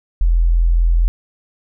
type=tone; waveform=sine; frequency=42.22 Hz; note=E1; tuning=42 cents sharp; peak=-10 dBFS; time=0.21-1.08 s; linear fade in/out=0 ms; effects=none